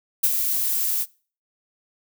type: noise with ADSR envelope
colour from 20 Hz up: violet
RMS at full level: -17 dBFS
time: 0.23-1.06 s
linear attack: 10 ms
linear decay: 45 ms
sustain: -6 dB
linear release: 49 ms
effects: noise-tail reverb RT60 0.4 s tail -23 dB re dry